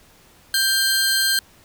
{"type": "tone pair together", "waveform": "sawtooth", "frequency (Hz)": [1576, 4195], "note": ["G6", "C8"], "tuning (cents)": [9, 4], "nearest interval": "octave + perfect fourth", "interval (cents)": 1695, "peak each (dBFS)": [-16, -17], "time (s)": [0.54, 1.39], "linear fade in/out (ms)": 2, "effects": ["pink hiss -52 dBFS RMS until 1.64 s"]}